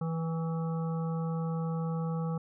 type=harmonic tone with a mistuned harmonic; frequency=163.7 Hz; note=E3; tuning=12 cents flat; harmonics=1 / 3 / 5 / 7 / 8; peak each=-30 / -40 / -44 / -47 / -48 dBFS; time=0.01-2.38 s; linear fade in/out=5 ms; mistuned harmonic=7; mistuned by=-19 cents; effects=none